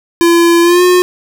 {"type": "tone with pitch glide", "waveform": "square", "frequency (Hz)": [340, 360.2], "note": ["F4", "F#4"], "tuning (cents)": [-46, -46], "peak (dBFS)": -6, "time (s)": [0.21, 1.02], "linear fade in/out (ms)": 0, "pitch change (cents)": 100, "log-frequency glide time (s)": [0.62, 0.83], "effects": []}